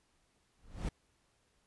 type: noise with exponential growth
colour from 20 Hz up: brown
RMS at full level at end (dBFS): -29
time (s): 0.59-0.89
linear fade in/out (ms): 5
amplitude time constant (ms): 64
effects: pink hiss -74 dBFS RMS until 1.66 s + resampled to 24000 Hz